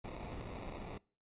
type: noise with sample-and-hold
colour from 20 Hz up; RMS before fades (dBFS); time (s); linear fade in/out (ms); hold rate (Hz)
pink; -45; 0.04-0.98; 5; 1575
effects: noise-tail reverb RT60 0.4 s tail -24 dB re dry + resampled to 8000 Hz